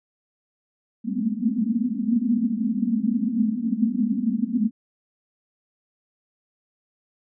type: band-pass noise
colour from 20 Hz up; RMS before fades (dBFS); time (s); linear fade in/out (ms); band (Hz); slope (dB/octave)
pink; -23; 1.04-4.71; 50; 210 to 250; 96
effects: none